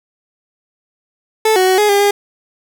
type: tone with pitch steps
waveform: 30% pulse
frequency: 437.9 / 371.9 / 374.2 / 418.7 / 402.9 / 406.7 Hz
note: A4 / F#4 / F#4 / G#4 / G4 / G#4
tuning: -8 / +9 / +20 / +14 / +48 / -36 cents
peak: -7 dBFS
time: 1.45-2.11 s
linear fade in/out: 5 ms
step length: 110 ms
effects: none